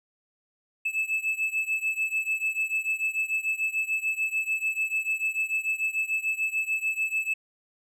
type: beating tone pair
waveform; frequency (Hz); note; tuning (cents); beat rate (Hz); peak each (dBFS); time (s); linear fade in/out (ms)
triangle; 2612 / 2618.8; E7 / E7; -17 / -12; 6.8; -26 / -28; 0.85-7.34; 10
effects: none